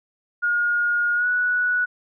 sine tone with pitch glide, 1430 to 1471.9 Hz, F6 to F#6, +41 to -9 cents, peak -18 dBFS, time 0.42-1.86 s, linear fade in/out 20 ms, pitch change +50 cents, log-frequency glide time 1.15-1.27 s, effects none

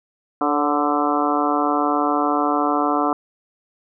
harmonic tone with a mistuned harmonic, 146.83 Hz, D3, in tune, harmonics 2 / 3 / 4 / 5 / 6 / 7 / 8 / 9, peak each -22 / -27 / -28 / -23 / -29 / -25 / -25 / -26 dBFS, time 0.41-3.13 s, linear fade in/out 2 ms, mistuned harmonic 4, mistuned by -41 cents, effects none

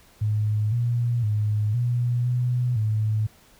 sine tone with pitch steps, 106.4 / 119.4 / 105.8 / 121.3 / 123.6 / 108.2 Hz, G#2 / A#2 / G#2 / B2 / B2 / A2, +42 / +42 / +33 / -31 / +2 / -29 cents, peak -20 dBFS, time 0.21-3.27 s, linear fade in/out 10 ms, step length 510 ms, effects pink hiss -55 dBFS RMS until 3.59 s

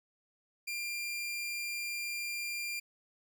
sawtooth tone, 2389 Hz, D7, 29 cents sharp, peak -32 dBFS, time 0.67-2.8 s, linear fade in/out 10 ms, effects none

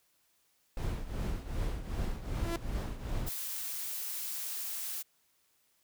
brown noise with tremolo, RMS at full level -32 dBFS, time 0.77-3.29 s, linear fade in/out 2 ms, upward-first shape triangle, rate 2.6 Hz, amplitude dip 75%
sawtooth tone with exponential growth, 337.5 Hz, E4, 41 cents sharp, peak -27 dBFS, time 2.21-2.56 s, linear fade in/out 2 ms, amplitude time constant 76 ms
blue noise, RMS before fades -38 dBFS, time 3.26-5.03 s, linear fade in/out 20 ms
effects white hiss -72 dBFS RMS until 5.83 s

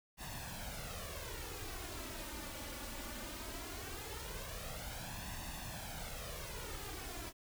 pink noise with flanger, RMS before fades -45 dBFS, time 0.17-7.33 s, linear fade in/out 50 ms, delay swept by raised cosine 1.1 to 3.5 ms, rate 0.19 Hz, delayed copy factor +0.65, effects none

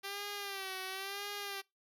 5% pulse tone with vibrato, 392 Hz, G4, in tune, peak -28 dBFS, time 0.03-1.62 s, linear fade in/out 20 ms, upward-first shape sine, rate 0.97 Hz, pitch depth 72 cents each way, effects noise-tail reverb RT60 0.2 s tail -23 dB re dry

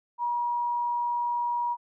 sine tone, 958 Hz, A#5, 47 cents sharp, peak -25 dBFS, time 0.18-1.77 s, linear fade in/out 50 ms, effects none

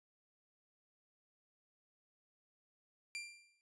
sawtooth tone with exponential decay, 2373 Hz, D7, 17 cents sharp, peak -36 dBFS, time 3.15-3.61 s, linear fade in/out 0 ms, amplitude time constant 100 ms, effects resampled to 22050 Hz

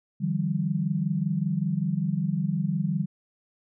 sine tone cluster, 150.4 / 170 / 195.3 Hz, D3 / F3 / G3, +42 / -46 / -6 cents, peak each -28 dBFS, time 0.2-3.06 s, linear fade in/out 20 ms, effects none

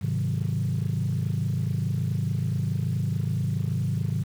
sine chord, Ab dominant seventh, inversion none, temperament equal, 103.83 / 130.81 / 155.56 / 185 Hz, Ab2 / C3 / Eb3 / Gb3, 0 / 0 / 0 / 0 cents, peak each -27 / -27 / -28 / -32 dBFS, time 0.01-4.24 s, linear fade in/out 20 ms, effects tanh soft clip ceiling -18 dBFS + 8-bit

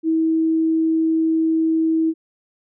sine tone, 322.3 Hz, E4, 39 cents flat, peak -15 dBFS, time 0.03-2.14 s, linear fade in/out 50 ms, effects none

